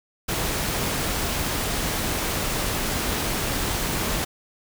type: noise with amplitude modulation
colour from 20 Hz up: pink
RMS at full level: -24 dBFS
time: 0.28-4.25 s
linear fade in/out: 10 ms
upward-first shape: sine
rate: 287 Hz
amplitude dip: 35%
effects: none